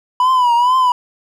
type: tone with vibrato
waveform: triangle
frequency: 987.8 Hz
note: B5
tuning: in tune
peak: -8 dBFS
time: 0.2-0.92 s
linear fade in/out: 2 ms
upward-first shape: triangle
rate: 2.2 Hz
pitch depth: 100 cents each way
effects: none